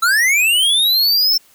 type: linear sweep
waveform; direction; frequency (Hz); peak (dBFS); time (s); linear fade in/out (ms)
square; up; 1301 to 5400; -12; 0.02-1.38; 10
effects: white hiss -51 dBFS RMS until 1.54 s